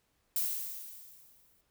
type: noise with exponential decay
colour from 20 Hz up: violet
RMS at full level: -30 dBFS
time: 0.36-1.61 s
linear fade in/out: 1 ms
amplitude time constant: 270 ms
effects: pink hiss -75 dBFS RMS until 1.7 s